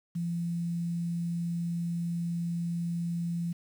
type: tone with quantisation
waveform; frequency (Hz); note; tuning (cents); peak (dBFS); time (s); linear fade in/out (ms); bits
sine; 170.7; F3; -39; -29; 0.15-3.53; 10; 9
effects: none